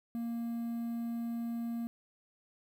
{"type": "tone", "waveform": "triangle", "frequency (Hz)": 233.1, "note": "A#3", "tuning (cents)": 0, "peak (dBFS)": -32, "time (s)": [0.15, 1.87], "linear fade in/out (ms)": 0, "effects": ["10-bit"]}